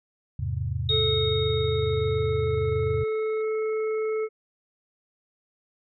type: chord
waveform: sine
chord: E augmented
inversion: none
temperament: equal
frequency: 82.41 / 103.83 / 130.81 Hz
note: E2 / G#2 / B#2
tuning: 0 / 0 / 0 cents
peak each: -30 dBFS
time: 0.39-3.04 s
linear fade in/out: 5 ms
type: harmonic tone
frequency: 436.1 Hz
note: A4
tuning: 15 cents flat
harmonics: 1 / 3 / 5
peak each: -24 / -39 / -41 dBFS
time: 0.89-4.29 s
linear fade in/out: 50 ms
type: tone with exponential decay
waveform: sine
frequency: 3729 Hz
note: A#7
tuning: in tune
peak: -21 dBFS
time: 0.89-3.42 s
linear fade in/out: 2 ms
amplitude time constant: 550 ms
effects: none